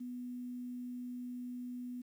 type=tone with quantisation; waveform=sine; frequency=246.9 Hz; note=B3; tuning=in tune; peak=-40 dBFS; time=0-2.02 s; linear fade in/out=10 ms; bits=11; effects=none